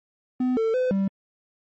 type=tone with pitch steps; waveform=triangle; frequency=253 / 447.6 / 508 / 195 Hz; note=B3 / A4 / B4 / G3; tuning=+42 / +30 / +49 / -9 cents; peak=-18 dBFS; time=0.4-1.08 s; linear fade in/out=5 ms; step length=170 ms; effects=MP3 32 kbps